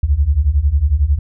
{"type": "beating tone pair", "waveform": "sine", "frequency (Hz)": [65.7, 76.7], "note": ["C2", "D#2"], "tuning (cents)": [8, -24], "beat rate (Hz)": 11, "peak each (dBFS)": [-15, -13], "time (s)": [0.03, 1.19], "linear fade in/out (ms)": 5, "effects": []}